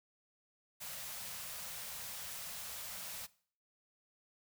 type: band-stop noise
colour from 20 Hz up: white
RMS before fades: -45 dBFS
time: 0.8-3.27 s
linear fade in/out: 20 ms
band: 220 to 470 Hz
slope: 48 dB/octave
effects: noise-tail reverb RT60 0.5 s tail -20 dB re dry